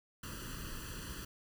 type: noise with comb filter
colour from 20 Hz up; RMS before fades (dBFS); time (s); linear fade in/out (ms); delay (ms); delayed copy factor
pink; -44; 0.23-1.25; 5; 0.67; +1
effects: none